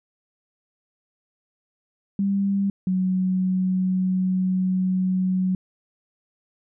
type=tone pair in turn; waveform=sine; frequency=197.8 / 185.72 Hz; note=G3 / F#3; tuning=+16 / +7 cents; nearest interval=minor second; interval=109 cents; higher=first; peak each=-19 dBFS; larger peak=neither; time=2.19-2.7 / 2.87-5.55 s; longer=second; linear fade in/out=2 ms; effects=none